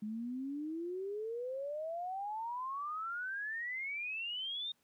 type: exponential sweep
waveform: sine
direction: up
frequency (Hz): 207.7 to 3700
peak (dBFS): -37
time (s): 0.02-4.72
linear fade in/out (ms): 5
effects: pink hiss -75 dBFS RMS until 4.83 s + high-pass 100 Hz 12 dB/octave